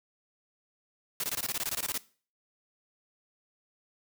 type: noise bursts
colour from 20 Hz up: white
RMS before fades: -32 dBFS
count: 14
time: 1.2-1.978 s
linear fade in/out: 2 ms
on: 37 ms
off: 20 ms
effects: noise-tail reverb RT60 0.4 s tail -19 dB re dry